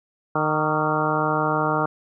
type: harmonic tone with a mistuned harmonic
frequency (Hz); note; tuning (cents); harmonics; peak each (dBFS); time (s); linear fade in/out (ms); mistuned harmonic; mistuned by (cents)
153.6; D#3; -22; 1 / 2 / 3 / 4 / 5 / 6 / 7 / 8 / 9; -28 / -28 / -28 / -28 / -28 / -28 / -28 / -28 / -28; 0.35-1.86; 5; 7; +65
effects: none